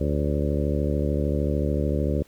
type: harmonic tone with a mistuned harmonic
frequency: 73.42 Hz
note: D2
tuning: in tune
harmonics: 1 / 2 / 3 / 4 / 5 / 6 / 7 / 8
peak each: -25 / -28 / -30 / -31 / -32 / -33 / -33 / -34 dBFS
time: 0-2.23 s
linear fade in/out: 10 ms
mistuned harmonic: 8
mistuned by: -36 cents
effects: pink hiss -57 dBFS RMS until 2.27 s